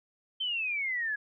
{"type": "exponential sweep", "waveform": "sine", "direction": "down", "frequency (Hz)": [3136, 1661.2], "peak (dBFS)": -29, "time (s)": [0.4, 1.16], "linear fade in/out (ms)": 10, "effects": []}